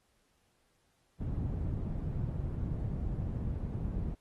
white low-pass noise, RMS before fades -35 dBFS, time 1.2-4.15 s, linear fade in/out 10 ms, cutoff 120 Hz, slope 12 dB/octave, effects pink hiss -74 dBFS RMS until 4.2 s + AAC 32 kbps

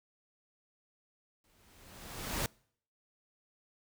pink noise with exponential growth, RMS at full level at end -32 dBFS, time 1.44-2.46 s, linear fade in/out 1 ms, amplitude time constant 220 ms, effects noise-tail reverb RT60 0.6 s tail -26 dB re dry

